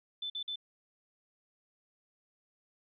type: tone bursts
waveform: sine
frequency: 3520 Hz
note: A7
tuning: in tune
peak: -35 dBFS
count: 3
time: 0.22-0.558 s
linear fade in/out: 5 ms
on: 80 ms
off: 49 ms
effects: none